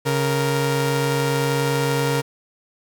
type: tone pair together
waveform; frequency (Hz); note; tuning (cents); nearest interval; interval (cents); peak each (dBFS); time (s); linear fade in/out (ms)
sawtooth; 138.6 / 466.2; C#3 / A#4; 0 / 0; octave + major sixth; 2100; -17 / -18; 0.05-2.22; 20
effects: none